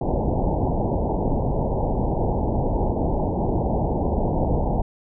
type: low-pass noise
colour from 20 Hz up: pink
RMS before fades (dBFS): -22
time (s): 0.01-4.82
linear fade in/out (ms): 5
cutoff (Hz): 920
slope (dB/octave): 96
effects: none